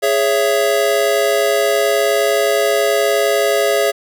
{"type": "chord", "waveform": "square", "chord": "C# minor", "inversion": "second", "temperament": "equal with one note detuned", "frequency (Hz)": [415.3, 554.4, 665.8], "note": ["G#4", "C#5", "E5"], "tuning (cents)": [0, 0, 17], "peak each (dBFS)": -18, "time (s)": [0.02, 3.92], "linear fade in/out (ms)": 20, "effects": []}